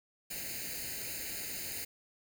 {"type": "noise with comb filter", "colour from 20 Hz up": "white", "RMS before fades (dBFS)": -40, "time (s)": [0.3, 1.85], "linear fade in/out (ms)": 10, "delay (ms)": 0.44, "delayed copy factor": 0.9, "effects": []}